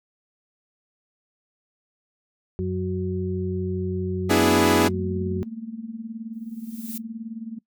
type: harmonic tone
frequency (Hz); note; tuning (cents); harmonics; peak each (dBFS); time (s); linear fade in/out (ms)
92.5; F#2; 0; 1 / 2 / 4; -28 / -28 / -28; 2.59-5.43; 0
type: chord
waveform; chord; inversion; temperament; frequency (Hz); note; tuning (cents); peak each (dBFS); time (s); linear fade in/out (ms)
sawtooth; E dominant seventh; second; equal; 246.9 / 293.7 / 329.6 / 415.3; B3 / D4 / E4 / G#4; 0 / 0 / 0 / 0; -19 / -19 / -18 / -18; 4.29-4.89; 20
type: tone with tremolo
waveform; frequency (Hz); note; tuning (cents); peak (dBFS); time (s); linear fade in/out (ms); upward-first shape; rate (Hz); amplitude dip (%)
sine; 225.2; A3; +40; -28; 4.36-7.59; 10; sine; 19; 75
type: noise with exponential growth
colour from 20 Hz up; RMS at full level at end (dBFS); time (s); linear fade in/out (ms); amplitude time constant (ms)
violet; -32; 6.33-6.98; 2; 140
effects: noise-tail reverb RT60 0.1 s tail -22 dB re dry